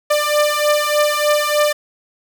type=beating tone pair; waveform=sawtooth; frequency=593 / 596.3 Hz; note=D5 / D5; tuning=+17 / +26 cents; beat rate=3.3 Hz; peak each=-13 dBFS; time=0.1-1.73 s; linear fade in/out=10 ms; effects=none